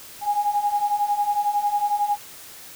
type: beating tone pair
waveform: sine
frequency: 816 / 827 Hz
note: G#5 / G#5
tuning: -31 / -8 cents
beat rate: 11 Hz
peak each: -25 / -21 dBFS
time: 0.21-2.18 s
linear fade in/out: 50 ms
effects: white hiss -42 dBFS RMS until 2.75 s